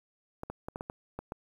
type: clicks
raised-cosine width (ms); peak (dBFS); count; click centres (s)
1; -23; 8; 0.434 / 0.5 / 0.685 / 0.759 / 0.809 / 0.899 / 1.19 / 1.321
effects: 9-bit